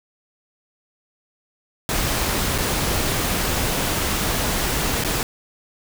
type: noise with dropouts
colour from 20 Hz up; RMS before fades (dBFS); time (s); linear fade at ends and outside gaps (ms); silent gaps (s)
pink; -22; 1.89-5.23; 1; 2.58-2.584 / 5.038-5.047
effects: none